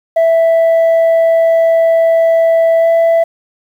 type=tone with pitch glide; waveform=sine; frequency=659.3 to 664.3 Hz; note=E5 to E5; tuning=0 to +13 cents; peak=-4 dBFS; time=0.16-3.24 s; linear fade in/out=10 ms; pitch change=+13 cents; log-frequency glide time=2.79-2.88 s; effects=tanh soft clip ceiling -6 dBFS + 7-bit